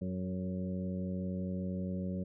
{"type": "harmonic tone with a mistuned harmonic", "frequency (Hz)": 92.5, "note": "F#2", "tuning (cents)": 0, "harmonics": [1, 2, 3, 4, 5, 6], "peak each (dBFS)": [-41, -35, -47, -48, -49, -46], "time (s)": [0.01, 2.24], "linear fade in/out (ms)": 10, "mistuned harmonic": 5, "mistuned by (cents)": -20, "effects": []}